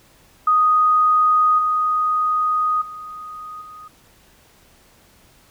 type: tone with level steps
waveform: sine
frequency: 1244.5 Hz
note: D#6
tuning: in tune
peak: -12 / -16 / -31 / -36 dBFS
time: 0.47-3.88 s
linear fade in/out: 5 ms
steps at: 1.58 / 2.81 / 3.61 s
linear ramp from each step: 10 ms
effects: pink hiss -53 dBFS RMS until 5.5 s